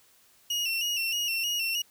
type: tone with vibrato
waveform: 30% pulse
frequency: 2794 Hz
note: F7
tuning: in tune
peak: -24 dBFS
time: 0.5-1.82 s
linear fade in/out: 5 ms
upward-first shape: square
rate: 3.2 Hz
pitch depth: 52 cents each way
effects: white hiss -61 dBFS RMS until 1.9 s